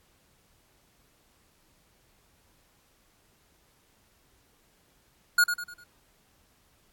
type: tone with echo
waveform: square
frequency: 1439 Hz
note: F#6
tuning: 49 cents flat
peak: -18 dBFS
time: 5.38-5.44 s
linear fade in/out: 5 ms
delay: 100 ms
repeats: 4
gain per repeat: -8 dB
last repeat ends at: 5.84 s
effects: pink hiss -65 dBFS RMS until 6.92 s + AAC 64 kbps